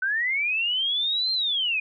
sine linear two-way sweep, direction up then down, 1495 to 4186 to 2428 Hz, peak -22 dBFS, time 0.02-1.8 s, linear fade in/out 5 ms, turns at 1.32 s, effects none

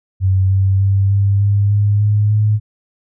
sine tone with pitch steps, 94.9 / 96.45 / 98.02 / 99.62 / 101.24 / 102.89 / 104.57 / 106.28 Hz, F#2 / G2 / G2 / G2 / G#2 / G#2 / G#2 / G#2, +44 / -28 / 0 / +28 / -44 / -16 / +12 / +40 cents, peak -10 dBFS, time 0.2-2.6 s, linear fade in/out 50 ms, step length 300 ms, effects none

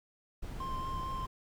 brown noise, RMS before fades -40 dBFS, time 0.42-1.27 s, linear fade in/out 10 ms
triangle tone with vibrato, 1051 Hz, C6, 7 cents sharp, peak -35 dBFS, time 0.6-1.26 s, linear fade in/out 5 ms, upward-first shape sine, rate 4.4 Hz, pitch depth 14 cents each way
effects none

